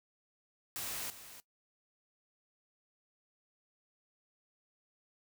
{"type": "noise with echo", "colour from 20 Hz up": "white", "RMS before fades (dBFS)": -40, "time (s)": [0.76, 1.1], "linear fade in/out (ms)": 0, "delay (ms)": 300, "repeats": 1, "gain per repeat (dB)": -12, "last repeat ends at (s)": 1.4, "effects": ["noise-tail reverb RT60 0.1 s tail -17 dB re dry"]}